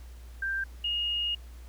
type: tone pair in turn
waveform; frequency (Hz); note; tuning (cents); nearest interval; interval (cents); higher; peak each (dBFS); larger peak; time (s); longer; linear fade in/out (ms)
sine; 1578 / 2858; G6 / F7; +11 / +39; minor seventh; 1028; second; -28 / -27; second; 0.42-0.64 / 0.84-1.35; second; 5
effects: added 60 Hz sine -43 dBFS peak until 1.68 s + pink hiss -58 dBFS RMS until 1.68 s